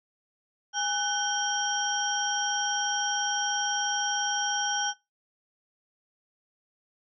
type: tone cluster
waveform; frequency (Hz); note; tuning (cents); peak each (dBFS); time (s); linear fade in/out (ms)
sine; 822 / 1503 / 3163 / 5660; G#5 / F#6 / G7 / F8; -18 / +27 / +15 / +22; -31; 0.73-4.94; 50
effects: noise-tail reverb RT60 0.2 s tail -20 dB re dry